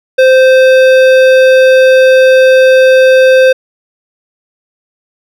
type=tone with hard clipping; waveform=triangle; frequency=520 Hz; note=C5; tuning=11 cents flat; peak=-4 dBFS; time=0.18-3.53 s; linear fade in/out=10 ms; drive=17 dB; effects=none